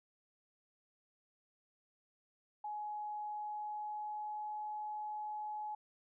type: tone with pitch glide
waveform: sine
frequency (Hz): 841 to 846.8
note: G#5 to G#5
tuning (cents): +22 to +33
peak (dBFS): -39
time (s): 2.64-5.75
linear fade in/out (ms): 5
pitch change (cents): +11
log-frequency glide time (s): 3.28-4.61
effects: none